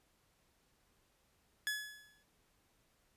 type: tone with exponential decay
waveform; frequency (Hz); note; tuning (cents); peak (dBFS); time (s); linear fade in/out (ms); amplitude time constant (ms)
sawtooth; 1700; G#6; +40; -29; 1.67-2.23; 0; 120
effects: pink hiss -74 dBFS RMS until 3.16 s + resampled to 32000 Hz